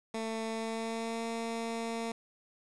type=tone with pitch glide; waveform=15% pulse; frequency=223.3 to 228.9 Hz; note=A3 to A#3; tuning=+26 to -31 cents; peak=-28 dBFS; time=0.14-2.12 s; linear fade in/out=5 ms; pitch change=+43 cents; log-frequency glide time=0.47-1.25 s; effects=resampled to 22050 Hz + 9-bit